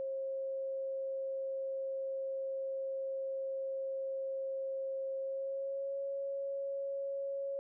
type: tone with pitch glide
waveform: sine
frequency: 537 to 552.1 Hz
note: C5 to C#5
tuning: +45 to -7 cents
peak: -35 dBFS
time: 0-7.59 s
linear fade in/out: 0 ms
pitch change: +48 cents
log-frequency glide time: 5.19-5.99 s
effects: none